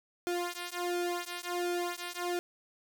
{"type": "tone with flanger", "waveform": "sawtooth", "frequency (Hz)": 351.8, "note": "F4", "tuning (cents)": 13, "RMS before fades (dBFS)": -35, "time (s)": [0.27, 2.39], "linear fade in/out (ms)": 0, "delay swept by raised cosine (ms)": [1.8, 3], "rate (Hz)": 1.4, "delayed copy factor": -1, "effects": []}